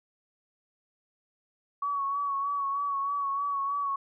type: tone with vibrato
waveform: sine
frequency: 1123 Hz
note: C#6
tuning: 22 cents sharp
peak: -27 dBFS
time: 1.82-3.96 s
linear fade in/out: 5 ms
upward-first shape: sine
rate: 3.2 Hz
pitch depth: 34 cents each way
effects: none